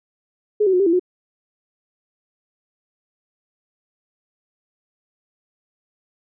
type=tone with pitch steps; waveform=sine; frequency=420.4 / 379.2 / 362.1 / 395.6 / 334.8 / 362.3 Hz; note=G#4 / F#4 / F#4 / G4 / E4 / F#4; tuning=+21 / +43 / -37 / +16 / +27 / -36 cents; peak=-13 dBFS; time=0.6-0.996 s; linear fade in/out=10 ms; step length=66 ms; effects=none